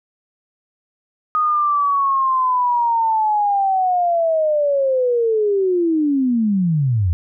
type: linear sweep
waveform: sine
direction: down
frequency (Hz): 1244.5 to 79.6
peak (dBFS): -14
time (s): 1.35-7.13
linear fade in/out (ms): 0
effects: none